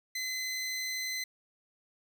20% pulse tone, 2038 Hz, C7, 46 cents flat, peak -28 dBFS, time 0.15-1.24 s, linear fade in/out 5 ms, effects none

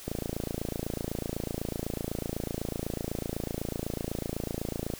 click train, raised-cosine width 2 ms, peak -18 dBFS, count 137, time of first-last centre 0.08-4.937 s, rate 28 Hz, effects white hiss -46 dBFS RMS until 4.99 s

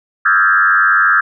sine tone with frequency modulation, 1480 Hz, F#6, in tune, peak -8 dBFS, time 0.25-1.21 s, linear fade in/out 10 ms, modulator 94.4 Hz, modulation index 2.4, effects none

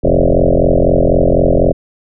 sine tone with frequency modulation, 277.2 Hz, C#4, in tune, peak -7 dBFS, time 0.03-1.73 s, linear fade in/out 20 ms, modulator 44 Hz, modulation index 7.9, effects none

